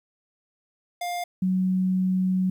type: tone pair in turn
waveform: square / sine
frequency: 704 / 185.96 Hz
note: F5 / F#3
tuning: +14 / +9 cents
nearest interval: octave + major seventh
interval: 2305 cents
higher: first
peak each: -28 / -20 dBFS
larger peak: second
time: 1.01-1.24 / 1.42-2.5 s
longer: second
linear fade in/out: 5 ms
effects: 10-bit